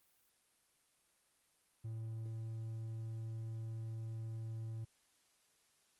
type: tone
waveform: triangle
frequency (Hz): 112.5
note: A2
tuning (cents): +39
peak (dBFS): -39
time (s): 1.84-4.85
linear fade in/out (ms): 10
effects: white hiss -74 dBFS RMS until 5.99 s + Opus 32 kbps